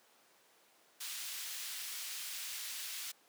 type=high-pass noise; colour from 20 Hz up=pink; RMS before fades=-43 dBFS; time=1-3.12 s; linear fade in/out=10 ms; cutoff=2700 Hz; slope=12 dB/octave; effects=pink hiss -66 dBFS RMS until 3.28 s + high-pass 400 Hz 12 dB/octave